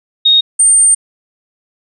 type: tone pair in turn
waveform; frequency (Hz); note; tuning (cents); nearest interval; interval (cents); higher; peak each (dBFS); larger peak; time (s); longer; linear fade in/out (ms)
sine; 3729 / 8777; A#7 / C#9; 0 / -18; octave + minor third; 1482; second; -5; neither; 0.25-0.41 / 0.59-0.95; second; 10
effects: none